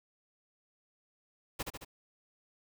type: noise with echo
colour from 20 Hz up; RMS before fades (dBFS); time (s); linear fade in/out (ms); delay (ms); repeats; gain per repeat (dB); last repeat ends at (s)
pink; -36; 1.59-1.63; 10; 73; 3; -4; 1.849
effects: none